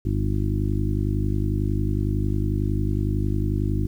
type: harmonic tone with a mistuned harmonic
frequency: 51 Hz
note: G#1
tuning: 31 cents flat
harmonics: 1 / 2 / 3 / 4 / 5 / 6 / 7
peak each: -25 / -24 / -32 / -31 / -34 / -31 / -34 dBFS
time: 0.05-3.87 s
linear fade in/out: 5 ms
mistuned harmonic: 7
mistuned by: -15 cents
effects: 9-bit

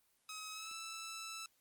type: tone with pitch glide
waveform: 10% pulse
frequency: 1273 to 1320.2 Hz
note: D#6 to E6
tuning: +39 to +2 cents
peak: -36 dBFS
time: 0.29-1.46 s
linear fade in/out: 2 ms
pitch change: +63 cents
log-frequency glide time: 0.52-0.72 s
effects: white hiss -75 dBFS RMS until 1.6 s + Opus 24 kbps

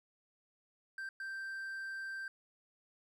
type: tone bursts at uneven times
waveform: triangle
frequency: 1568 Hz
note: G6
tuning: in tune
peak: -38 dBFS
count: 2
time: 0.98-1.09 / 1.2-2.28 s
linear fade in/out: 2 ms
effects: none

